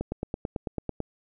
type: click train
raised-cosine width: 2 ms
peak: -16 dBFS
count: 10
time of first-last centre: 0.01-1.003 s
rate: 9.06 Hz
effects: none